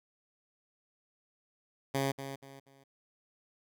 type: tone with echo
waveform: 10% pulse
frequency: 136.7 Hz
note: C#3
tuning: 24 cents flat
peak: -21 dBFS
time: 1.94-2.12 s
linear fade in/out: 10 ms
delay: 240 ms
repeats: 3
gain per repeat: -10 dB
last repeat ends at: 2.84 s
effects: none